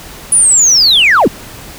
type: linear sweep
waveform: sine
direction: down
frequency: 9956 to 148.8 Hz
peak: -3 dBFS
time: 0.32-1.28 s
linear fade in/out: 5 ms
effects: tanh soft clip ceiling -2 dBFS + pink hiss -31 dBFS RMS until 1.78 s